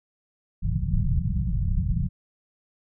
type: low-pass noise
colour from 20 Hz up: pink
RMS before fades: -24 dBFS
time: 0.62-2.09 s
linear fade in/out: 20 ms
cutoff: 190 Hz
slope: 96 dB/octave
effects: none